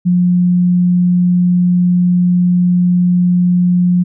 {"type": "tone", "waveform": "sine", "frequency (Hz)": 178.2, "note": "F3", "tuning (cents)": 35, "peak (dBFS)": -8, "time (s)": [0.05, 4.04], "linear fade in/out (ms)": 20, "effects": []}